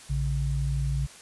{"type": "tone pair together", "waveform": "sine", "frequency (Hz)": [58.27, 138.59], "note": ["A#1", "C#3"], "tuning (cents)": [0, 0], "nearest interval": "octave + minor third", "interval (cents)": 1500, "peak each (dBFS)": -27, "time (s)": [0.09, 1.07], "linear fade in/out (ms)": 20, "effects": ["white hiss -48 dBFS RMS until 1.21 s", "resampled to 24000 Hz"]}